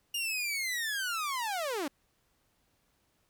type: linear sweep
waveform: sawtooth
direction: down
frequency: 2851 to 261.6 Hz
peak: -28 dBFS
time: 0.14-1.88 s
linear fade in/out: 5 ms
effects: pink hiss -73 dBFS RMS until 3.29 s